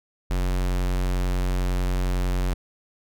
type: tone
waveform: square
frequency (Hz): 45.52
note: F#1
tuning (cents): -28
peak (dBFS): -22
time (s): 0.3-2.54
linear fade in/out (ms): 10
effects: none